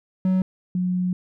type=tone pair in turn; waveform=triangle / sine; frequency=186.6 / 181.39 Hz; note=F#3 / F#3; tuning=+15 / -34 cents; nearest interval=unison; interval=49 cents; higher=first; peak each=-15 / -20 dBFS; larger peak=first; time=0.25-0.42 / 0.75-1.13 s; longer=second; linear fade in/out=2 ms; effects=none